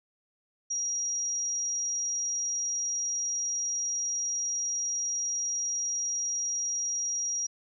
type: tone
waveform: sine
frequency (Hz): 5710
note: F8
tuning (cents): +37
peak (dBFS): -28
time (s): 0.7-7.47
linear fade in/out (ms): 10
effects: none